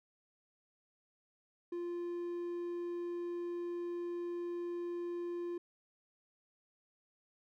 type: tone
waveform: triangle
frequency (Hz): 347.8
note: F4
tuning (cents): -7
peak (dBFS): -35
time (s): 1.72-5.58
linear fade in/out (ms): 5
effects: none